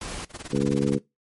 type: noise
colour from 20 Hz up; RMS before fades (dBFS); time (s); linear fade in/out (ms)
pink; -34; 0.01-0.25; 5
type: noise with tremolo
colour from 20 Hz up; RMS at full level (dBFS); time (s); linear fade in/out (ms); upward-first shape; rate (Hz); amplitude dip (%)
pink; -35; 0.29-0.99; 50; sine; 19; 95
type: harmonic tone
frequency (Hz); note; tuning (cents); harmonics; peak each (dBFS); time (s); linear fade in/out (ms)
69.7; C#2; +10; 2 / 3 / 4 / 5 / 6 / 7; -27 / -25 / -26 / -30 / -29 / -30; 0.52-0.99; 20
effects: noise-tail reverb RT60 0.2 s tail -20 dB re dry + MP3 48 kbps